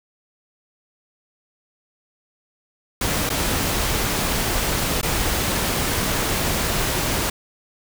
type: noise with dropouts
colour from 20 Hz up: pink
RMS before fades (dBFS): -22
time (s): 3.01-7.3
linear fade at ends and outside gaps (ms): 5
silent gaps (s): 3.293-3.3 / 5.014-5.029
effects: none